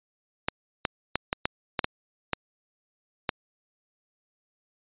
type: clicks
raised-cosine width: 0.3 ms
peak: -8 dBFS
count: 9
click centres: 0.485 / 0.852 / 1.156 / 1.329 / 1.455 / 1.792 / 1.844 / 2.333 / 3.292 s
effects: resampled to 8000 Hz